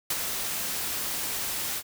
white noise with ADSR envelope, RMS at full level -26 dBFS, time 0.1-1.83 s, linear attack 5 ms, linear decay 40 ms, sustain -5 dB, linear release 57 ms, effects none

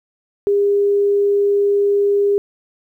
sine tone, 404.2 Hz, G#4, 47 cents flat, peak -12 dBFS, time 0.47-2.38 s, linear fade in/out 0 ms, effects 9-bit

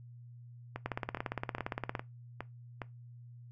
two click trains, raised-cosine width 0.5 ms, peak -23 / -19 dBFS, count 6 / 20, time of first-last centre 0.76-2.818 / 0.86-1.952 s, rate 2.43 / 17.4 Hz, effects noise-tail reverb RT60 0.2 s tail -19 dB re dry + added 120 Hz sine -49 dBFS peak until 3.51 s

